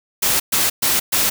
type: noise bursts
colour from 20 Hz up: white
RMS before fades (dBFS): -17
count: 4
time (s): 0.22-1.3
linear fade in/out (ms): 10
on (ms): 180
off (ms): 120
effects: none